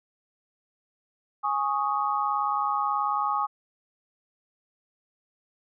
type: chord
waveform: sine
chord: Ab suspended fourth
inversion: none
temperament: just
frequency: 830.6 / 1107.5 / 1245.9 Hz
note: Ab5 / Db6 / Eb6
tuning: 0 / -2 / +2 cents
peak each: -28 dBFS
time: 1.43-3.47 s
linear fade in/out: 20 ms
effects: none